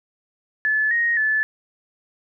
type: tone with pitch steps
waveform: sine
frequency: 1730 / 1871 / 1737 Hz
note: A6 / A#6 / A6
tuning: -30 / +6 / -23 cents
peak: -17 dBFS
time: 0.65-1.43 s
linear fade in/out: 0 ms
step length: 260 ms
effects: none